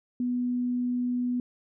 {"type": "tone", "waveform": "sine", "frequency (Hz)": 246.4, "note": "B3", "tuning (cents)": -4, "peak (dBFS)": -25, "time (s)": [0.2, 1.4], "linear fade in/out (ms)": 2, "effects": []}